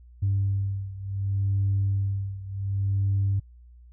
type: beating tone pair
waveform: sine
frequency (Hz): 98.3 / 98.98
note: G2 / G2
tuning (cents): +5 / +17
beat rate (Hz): 0.68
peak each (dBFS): -24 / -27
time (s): 0.22-3.4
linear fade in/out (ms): 10
effects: tanh soft clip ceiling -17 dBFS + added 60 Hz sine -47 dBFS peak until 3.92 s